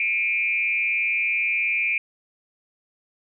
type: tone with frequency modulation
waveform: sine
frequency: 2379 Hz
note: D7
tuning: 22 cents sharp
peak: -20 dBFS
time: 0-1.98 s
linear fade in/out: 2 ms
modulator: 179 Hz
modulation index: 0.81
effects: none